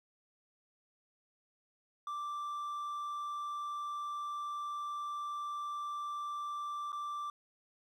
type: tone with dropouts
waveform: triangle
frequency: 1174.7 Hz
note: D6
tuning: in tune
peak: -35 dBFS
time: 2.07-7.3 s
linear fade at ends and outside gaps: 2 ms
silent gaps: 6.92-6.928 s
effects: 12-bit